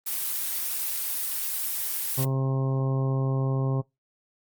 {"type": "noise", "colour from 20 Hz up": "blue", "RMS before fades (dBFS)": -29, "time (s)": [0.06, 2.25], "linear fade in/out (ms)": 10}
{"type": "harmonic tone", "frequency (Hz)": 133.6, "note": "C3", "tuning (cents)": 36, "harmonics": [1, 2, 3, 4, 5, 6, 7, 8], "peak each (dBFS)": [-23, -34, -35, -37, -42, -45, -45, -41], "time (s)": [2.17, 3.82], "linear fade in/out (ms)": 20}
{"effects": ["noise-tail reverb RT60 0.2 s tail -23 dB re dry", "Opus 32 kbps"]}